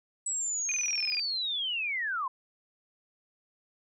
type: linear sweep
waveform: sine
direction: down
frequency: 7902 to 987.8 Hz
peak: -29 dBFS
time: 0.26-2.28 s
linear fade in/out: 5 ms
type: tone bursts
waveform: sine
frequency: 2451 Hz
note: D#7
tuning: 27 cents flat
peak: -30 dBFS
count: 11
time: 0.69-1.196 s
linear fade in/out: 0 ms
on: 26 ms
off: 22 ms
effects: none